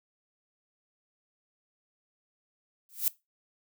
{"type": "noise with exponential growth", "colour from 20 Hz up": "violet", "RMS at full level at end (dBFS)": -23, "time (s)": [2.89, 3.08], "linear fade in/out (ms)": 1, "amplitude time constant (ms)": 41, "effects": ["noise-tail reverb RT60 0.2 s tail -19 dB re dry"]}